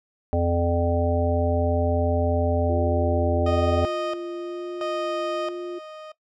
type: harmonic tone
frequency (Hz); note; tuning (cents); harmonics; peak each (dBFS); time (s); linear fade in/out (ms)
85.7; F2; -32; 1 / 3 / 5 / 7 / 9; -23 / -28 / -28 / -25 / -30; 0.33-3.85; 0
type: tone with vibrato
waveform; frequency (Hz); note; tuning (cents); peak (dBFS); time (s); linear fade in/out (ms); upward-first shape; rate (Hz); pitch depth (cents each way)
sine; 349.2; F4; 0; -29; 2.69-5.79; 10; sine; 1.1; 15
type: tone with tremolo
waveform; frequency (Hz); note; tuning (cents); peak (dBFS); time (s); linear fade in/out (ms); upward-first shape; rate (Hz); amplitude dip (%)
30% pulse; 620; D#5; -6; -23; 3.46-6.12; 5; square; 0.74; 75
effects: noise-tail reverb RT60 0.1 s tail -17 dB re dry + low-pass 4000 Hz 12 dB/octave